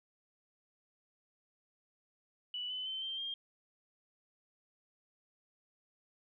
sine tone with pitch steps, 2960 / 3020 / 3082 / 3145 / 3209 Hz, F#7 / F#7 / G7 / G7 / G7, 0 / +35 / -30 / +5 / +40 cents, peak -37 dBFS, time 2.54-3.34 s, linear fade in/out 2 ms, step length 160 ms, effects none

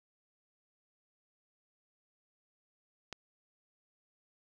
click, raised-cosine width 0.2 ms, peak -23 dBFS, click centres 3.127 s, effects none

